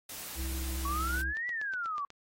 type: noise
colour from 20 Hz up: white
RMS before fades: -42 dBFS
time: 0.09-1.22 s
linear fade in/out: 5 ms
type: harmonic tone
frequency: 65.5 Hz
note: C2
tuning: 2 cents sharp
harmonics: 1 / 3 / 5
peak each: -33 / -52 / -46 dBFS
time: 0.35-1.34 s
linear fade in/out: 50 ms
type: exponential two-way sweep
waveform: sine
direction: up then down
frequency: 1108.7 to 1975.5 to 1108.7 Hz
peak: -32 dBFS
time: 0.85-2.05 s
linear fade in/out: 2 ms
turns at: 1.48 s
type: click train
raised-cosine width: 0.2 ms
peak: -30 dBFS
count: 7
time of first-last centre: 1.37-2.103 s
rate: 8.18 Hz
effects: AAC 48 kbps